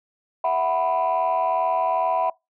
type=chord; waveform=sine; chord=E suspended second; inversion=none; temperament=just; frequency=659.3 / 741.7 / 988.9 Hz; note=E5 / F#5 / B5; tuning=0 / +4 / +2 cents; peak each=-22 dBFS; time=0.44-2.3 s; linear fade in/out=5 ms; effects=noise-tail reverb RT60 0.2 s tail -23 dB re dry + tanh soft clip ceiling -14 dBFS